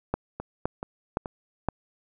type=two click trains; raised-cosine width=1 ms; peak=-11 / -19 dBFS; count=4 / 4; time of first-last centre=0.14-1.686 / 0.4-1.688 s; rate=1.94 / 2.33 Hz; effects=none